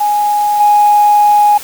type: tone with level steps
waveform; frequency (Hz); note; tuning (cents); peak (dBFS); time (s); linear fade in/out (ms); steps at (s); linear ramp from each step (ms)
sine; 830.6; G#5; 0; -9 / -4; 0-1.58; 10; 0.6; 5
effects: tanh soft clip ceiling 0 dBFS + white hiss -29 dBFS RMS until 1.63 s